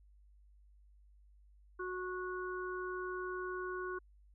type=harmonic tone; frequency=366.6 Hz; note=F#4; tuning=16 cents flat; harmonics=1 / 3 / 4; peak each=-40 / -44 / -44 dBFS; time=1.79-3.99 s; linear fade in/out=10 ms; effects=added 50 Hz sine -60 dBFS peak until 4.34 s